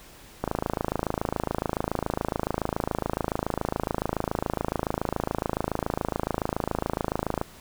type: click train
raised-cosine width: 1 ms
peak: -11 dBFS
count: 190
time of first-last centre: 0.44-7.414 s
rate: 27.1 Hz
effects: pink hiss -49 dBFS RMS until 7.6 s